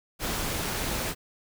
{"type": "noise with amplitude modulation", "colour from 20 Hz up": "pink", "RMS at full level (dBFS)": -28, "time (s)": [0.19, 1.15], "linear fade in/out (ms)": 50, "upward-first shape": "sine", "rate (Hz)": 277, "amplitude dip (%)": 50, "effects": []}